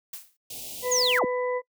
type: noise with exponential decay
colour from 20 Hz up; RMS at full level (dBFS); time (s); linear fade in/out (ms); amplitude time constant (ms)
blue; -34; 0.13-0.37; 5; 51
type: band-stop noise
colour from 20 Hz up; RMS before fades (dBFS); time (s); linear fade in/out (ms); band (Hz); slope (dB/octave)
white; -38; 0.5-1.19; 5; 810 to 2500; 48
type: harmonic tone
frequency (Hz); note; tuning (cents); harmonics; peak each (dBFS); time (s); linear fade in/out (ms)
498.2; B4; +15; 1 / 2 / 4; -25 / -33 / -37; 0.82-1.62; 50
type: linear sweep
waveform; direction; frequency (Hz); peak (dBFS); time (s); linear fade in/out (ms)
sine; down; 6960 to 100; -21; 0.91-1.25; 10
effects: noise-tail reverb RT60 0.1 s tail -23 dB re dry